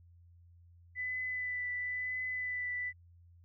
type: tone with vibrato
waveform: sine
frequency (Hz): 1996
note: B6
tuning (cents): +18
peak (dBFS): -34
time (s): 0.95-2.93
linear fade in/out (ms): 50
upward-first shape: triangle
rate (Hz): 0.98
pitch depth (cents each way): 18
effects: added 86 Hz sine -57 dBFS peak until 3.44 s